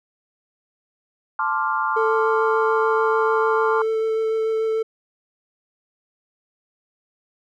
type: chord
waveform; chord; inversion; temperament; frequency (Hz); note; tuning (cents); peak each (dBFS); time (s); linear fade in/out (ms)
sine; D minor seventh; second; equal; 880 / 1046.5 / 1174.7 / 1396.9; A5 / C6 / D6 / F6; 0 / 0 / 0 / 0; -25; 1.39-3.82; 2
type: tone with vibrato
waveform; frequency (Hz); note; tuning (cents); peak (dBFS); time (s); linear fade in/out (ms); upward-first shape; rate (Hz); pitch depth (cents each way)
triangle; 443; A4; +12; -17; 1.96-4.83; 10; sine; 6.8; 9
effects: none